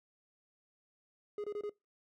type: tone bursts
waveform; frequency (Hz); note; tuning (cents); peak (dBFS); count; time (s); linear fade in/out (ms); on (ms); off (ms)
triangle; 415.3; G#4; 0; -34; 4; 1.38-1.695; 2; 60; 25
effects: noise-tail reverb RT60 0.2 s tail -22 dB re dry